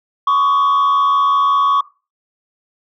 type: tone with frequency modulation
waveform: sine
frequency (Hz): 1125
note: C#6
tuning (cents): +25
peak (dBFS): -8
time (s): 0.27-1.81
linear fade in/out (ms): 5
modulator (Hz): 85.4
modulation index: 0.57
effects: noise-tail reverb RT60 0.3 s tail -19 dB re dry + tanh soft clip ceiling -10 dBFS